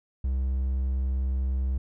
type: tone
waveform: triangle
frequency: 65.41 Hz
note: C2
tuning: in tune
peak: -22 dBFS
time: 0.24-1.78 s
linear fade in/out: 5 ms
effects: none